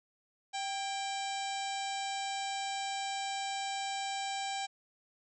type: harmonic tone with a mistuned harmonic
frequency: 784 Hz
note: G5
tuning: in tune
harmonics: 1 / 2 / 3 / 4 / 5 / 6 / 7 / 8 / 9 / 10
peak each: -36 / -47 / -44 / -45 / -45 / -52 / -49 / -55 / -49 / -48 dBFS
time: 0.53-4.67 s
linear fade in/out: 20 ms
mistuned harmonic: 2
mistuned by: +57 cents
effects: none